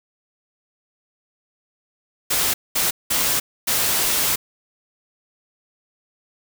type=noise bursts at uneven times; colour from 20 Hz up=white; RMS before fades=-20 dBFS; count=4; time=2.3-2.54 / 2.75-2.91 / 3.1-3.4 / 3.67-4.36 s; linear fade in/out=10 ms; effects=none